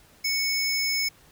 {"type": "tone pair together", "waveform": "square", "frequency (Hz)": [2217, 5235], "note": ["C#7", "E8"], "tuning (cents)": [0, -13], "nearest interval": "octave + minor third", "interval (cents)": 1487, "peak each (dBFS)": [-27, -27], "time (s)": [0.24, 1.09], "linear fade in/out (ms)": 10, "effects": ["pink hiss -56 dBFS RMS until 1.31 s"]}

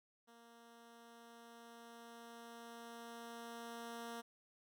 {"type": "tone with level ramp", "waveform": "10% pulse", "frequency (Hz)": 233, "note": "A#3", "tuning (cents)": -1, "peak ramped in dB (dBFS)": [-53, -37], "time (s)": [0.27, 4.22], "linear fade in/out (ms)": 20, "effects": []}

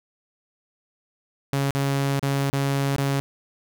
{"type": "tone with dropouts", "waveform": "sawtooth", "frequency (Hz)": 138.59, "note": "C#3", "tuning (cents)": 0, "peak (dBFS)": -17, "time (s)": [1.53, 3.2], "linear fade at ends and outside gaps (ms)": 0, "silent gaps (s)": [[1.707, 1.75], [2.195, 2.228], [2.5, 2.53], [2.962, 2.983]], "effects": []}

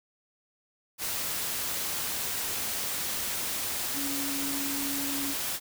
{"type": "tone in noise", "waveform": "sine", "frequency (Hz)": 279.4, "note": "C#4", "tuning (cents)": 14, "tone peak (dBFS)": -34, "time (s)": [3.93, 5.35], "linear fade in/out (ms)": 50, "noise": "white", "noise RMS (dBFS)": -32, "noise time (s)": [0.98, 5.6], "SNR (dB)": -5, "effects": []}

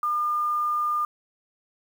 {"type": "tone with quantisation", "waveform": "sine", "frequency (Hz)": 1207, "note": "D6", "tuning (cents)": 47, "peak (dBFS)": -22, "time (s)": [0.03, 1.05], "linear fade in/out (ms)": 2, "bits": 8, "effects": []}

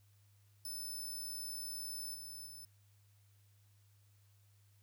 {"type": "tone with level steps", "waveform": "10% pulse", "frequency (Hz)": 5274, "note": "E8", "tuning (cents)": 0, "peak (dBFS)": [-36, -41, -44], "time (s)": [0.65, 2.65], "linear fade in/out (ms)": 2, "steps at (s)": [2.14, 2.46], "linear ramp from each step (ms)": 10, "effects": ["added 101 Hz sine -65 dBFS peak until 4.82 s", "white hiss -75 dBFS RMS until 4.82 s"]}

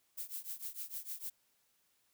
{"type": "noise with tremolo", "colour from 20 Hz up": "violet", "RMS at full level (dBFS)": -40, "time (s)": [0.17, 1.3], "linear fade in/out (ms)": 10, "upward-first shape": "triangle", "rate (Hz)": 6.6, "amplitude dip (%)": 95, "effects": ["white hiss -75 dBFS RMS until 2.13 s"]}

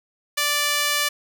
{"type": "tone with high-pass filter", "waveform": "sawtooth", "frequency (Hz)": 586, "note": "D5", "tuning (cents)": -4, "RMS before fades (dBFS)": -22, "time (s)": [0.37, 1.09], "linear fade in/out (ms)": 10, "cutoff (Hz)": 1800, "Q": 0.76, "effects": []}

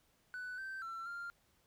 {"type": "tone with pitch steps", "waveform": "triangle", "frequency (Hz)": [1493, 1554, 1346, 1394], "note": ["F#6", "G6", "E6", "F6"], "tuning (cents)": [15, -16, 36, -4], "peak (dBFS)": -39, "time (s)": [0.34, 1.3], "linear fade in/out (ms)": 0, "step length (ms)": 240, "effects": ["tanh soft clip ceiling -36 dBFS", "pink hiss -73 dBFS RMS until 1.66 s"]}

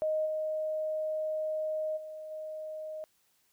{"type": "tone with level steps", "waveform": "sine", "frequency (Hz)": 622.3, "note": "D#5", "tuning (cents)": 0, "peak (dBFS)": [-27, -30, -40, -37], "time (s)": [0.02, 3.04], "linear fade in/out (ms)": 0, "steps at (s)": [0.25, 1.96, 2.3], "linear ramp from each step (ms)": 20, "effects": ["white hiss -71 dBFS RMS until 3.52 s"]}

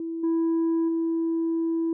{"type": "tone with level steps", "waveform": "sine", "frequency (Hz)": 329.6, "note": "E4", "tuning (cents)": 0, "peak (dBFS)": [-28, -18, -21], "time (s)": [0, 1.93], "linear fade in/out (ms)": 2, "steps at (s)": [0.23, 0.88], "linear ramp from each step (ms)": 10, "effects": ["tanh soft clip ceiling -20 dBFS"]}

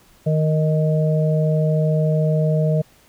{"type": "harmonic tone", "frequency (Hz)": 155.56, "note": "D#3", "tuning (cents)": 0, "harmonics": [1, 3, 4], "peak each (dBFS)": [-16, -25, -23], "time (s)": [0.26, 2.82], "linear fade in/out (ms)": 10, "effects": ["pink hiss -53 dBFS RMS until 3.08 s"]}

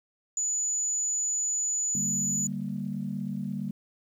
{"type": "tone", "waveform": "sine", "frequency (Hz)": 6940, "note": "A8", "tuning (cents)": -25, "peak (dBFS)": -25, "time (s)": [0.37, 2.47], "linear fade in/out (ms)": 2}
{"type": "chord", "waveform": "sine", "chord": "G minor", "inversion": "second", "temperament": "equal", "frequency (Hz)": [146.83, 196, 233.1], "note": ["D3", "G3", "Bb3"], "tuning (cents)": [0, 0, 0], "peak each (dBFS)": [-36, -32, -35], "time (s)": [1.95, 3.71], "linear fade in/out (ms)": 2}
{"effects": ["tanh soft clip ceiling -20 dBFS", "10-bit"]}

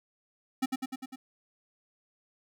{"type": "tone with echo", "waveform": "square", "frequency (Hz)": 261.6, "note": "C4", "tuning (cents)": 0, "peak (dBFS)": -26, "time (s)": [0.62, 0.66], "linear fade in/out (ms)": 10, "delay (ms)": 100, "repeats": 5, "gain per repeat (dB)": -3, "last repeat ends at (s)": 1.16, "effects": []}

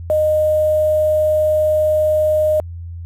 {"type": "tone with quantisation", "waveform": "sine", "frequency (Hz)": 615, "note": "D#5", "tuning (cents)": -20, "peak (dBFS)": -12, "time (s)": [0.1, 2.6], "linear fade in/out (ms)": 0, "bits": 6, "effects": ["added 85 Hz sine -27 dBFS peak until 3.05 s", "resampled to 32000 Hz"]}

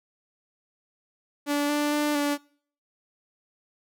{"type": "tone with pitch steps", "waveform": "sawtooth", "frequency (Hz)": [289.5, 294.2, 296.3, 289.1], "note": ["D4", "D4", "D4", "D4"], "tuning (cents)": [-25, 3, 15, -27], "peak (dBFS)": -19, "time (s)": [1.46, 2.38], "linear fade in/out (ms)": 50, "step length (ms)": 230, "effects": ["noise-tail reverb RT60 0.5 s tail -23 dB re dry"]}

